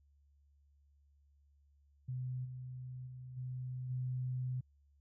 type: tone with level steps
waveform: sine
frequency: 127.2 Hz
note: C3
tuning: 48 cents flat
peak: -37 / -43 / -46 / -39 / -35 dBFS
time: 2.08-4.61 s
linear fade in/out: 10 ms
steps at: 2.44 / 3.06 / 3.36 / 3.89 s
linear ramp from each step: 20 ms
effects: added 71 Hz sine -66 dBFS peak until 5 s